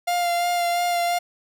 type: tone with vibrato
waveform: 45% pulse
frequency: 698.5 Hz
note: F5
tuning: in tune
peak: -20 dBFS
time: 0.07-1.19 s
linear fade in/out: 10 ms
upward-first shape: sine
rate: 2.9 Hz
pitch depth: 17 cents each way
effects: none